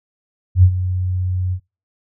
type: tone with ADSR envelope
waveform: sine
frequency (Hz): 91.6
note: F#2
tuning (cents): -17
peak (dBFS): -4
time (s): 0.55-1.6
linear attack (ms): 81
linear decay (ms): 72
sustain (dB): -13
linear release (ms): 72
effects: noise-tail reverb RT60 0.3 s tail -24 dB re dry